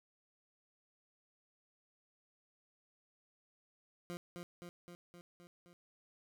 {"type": "tone with echo", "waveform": "20% pulse", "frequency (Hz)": 174.61, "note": "F3", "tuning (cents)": 0, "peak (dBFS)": -37, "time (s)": [4.1, 4.17], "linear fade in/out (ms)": 0, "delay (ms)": 260, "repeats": 6, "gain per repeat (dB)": -3, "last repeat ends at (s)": 5.73, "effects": []}